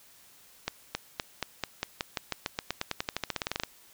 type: accelerating click train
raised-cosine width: 0.2 ms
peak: -12 dBFS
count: 26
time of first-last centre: 0.68-3.635 s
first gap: 270 ms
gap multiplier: 0.92
effects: white hiss -57 dBFS RMS until 3.93 s